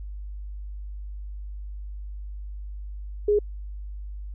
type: tone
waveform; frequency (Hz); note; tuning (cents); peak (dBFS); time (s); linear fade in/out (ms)
sine; 415.3; G#4; 0; -17; 3.28-3.39; 5
effects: added 50 Hz sine -33 dBFS peak until 4.34 s